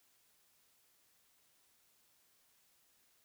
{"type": "silence", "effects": ["white hiss -72 dBFS RMS until 3.24 s"]}